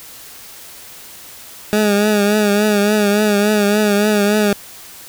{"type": "tone with vibrato", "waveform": "20% pulse", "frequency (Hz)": 207.7, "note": "G#3", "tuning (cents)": 0, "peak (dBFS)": -7, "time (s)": [1.73, 4.53], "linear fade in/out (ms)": 0, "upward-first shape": "triangle", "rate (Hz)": 3.5, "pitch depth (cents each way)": 61, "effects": ["white hiss -37 dBFS RMS until 5.08 s"]}